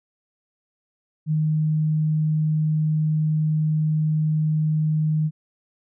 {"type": "tone", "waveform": "sine", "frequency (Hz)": 154.9, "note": "D#3", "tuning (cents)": -7, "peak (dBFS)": -18, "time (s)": [1.26, 5.31], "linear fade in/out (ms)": 50, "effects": []}